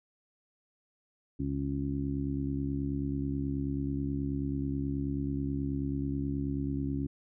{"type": "harmonic tone", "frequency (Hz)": 69.3, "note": "C#2", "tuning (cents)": 0, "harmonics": [1, 2, 3, 4, 5], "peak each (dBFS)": [-37, -35, -42, -33, -43], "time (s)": [1.39, 7.07], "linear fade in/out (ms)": 10, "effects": []}